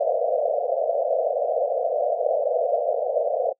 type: band-pass noise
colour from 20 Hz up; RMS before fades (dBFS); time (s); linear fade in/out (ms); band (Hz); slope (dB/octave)
white; -23; 0-3.53; 10; 480 to 700; 96
effects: noise-tail reverb RT60 0.1 s tail -26 dB re dry